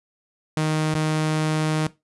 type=tone with dropouts; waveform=sawtooth; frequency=155.56 Hz; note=D#3; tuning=in tune; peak=-16 dBFS; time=0.57-1.87 s; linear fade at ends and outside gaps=2 ms; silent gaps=0.941-0.951 s; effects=noise-tail reverb RT60 0.2 s tail -17 dB re dry + resampled to 24000 Hz